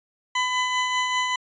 20% pulse tone with tremolo, 1004 Hz, B5, 28 cents sharp, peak -15 dBFS, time 0.35-1.36 s, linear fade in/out 5 ms, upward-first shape triangle, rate 5.1 Hz, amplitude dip 40%, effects resampled to 16000 Hz

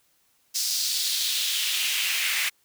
pink noise with high-pass filter sweep, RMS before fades -26 dBFS, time 0.54-2.5 s, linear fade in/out 20 ms, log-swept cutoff 5200 to 2100 Hz, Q 2.5, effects white hiss -66 dBFS RMS until 2.64 s

